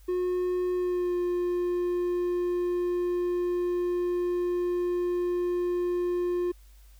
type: tone with pitch glide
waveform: triangle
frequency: 361.1 to 353.9 Hz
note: F#4 to F4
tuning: -42 to +23 cents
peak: -23 dBFS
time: 0.08-6.52 s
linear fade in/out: 10 ms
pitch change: -35 cents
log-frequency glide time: 0.76-1.16 s
effects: added 50 Hz sine -50 dBFS peak until 6.99 s + white hiss -63 dBFS RMS until 6.99 s